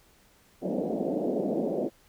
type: band-pass noise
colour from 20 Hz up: pink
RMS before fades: -29 dBFS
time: 0.61-1.9 s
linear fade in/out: 50 ms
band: 180 to 670 Hz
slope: 48 dB/octave
effects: pink hiss -61 dBFS RMS until 2.08 s